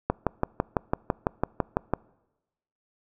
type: click train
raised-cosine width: 1 ms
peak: -8 dBFS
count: 12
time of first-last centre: 0.1-1.936 s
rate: 5.99 Hz
effects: noise-tail reverb RT60 1.0 s tail -25 dB re dry